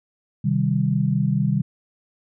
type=chord; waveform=sine; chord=C minor; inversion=none; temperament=equal; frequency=130.81 / 155.56 / 196 Hz; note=C3 / Eb3 / G3; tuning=0 / 0 / 0 cents; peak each=-22 dBFS; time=0.44-1.62 s; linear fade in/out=10 ms; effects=none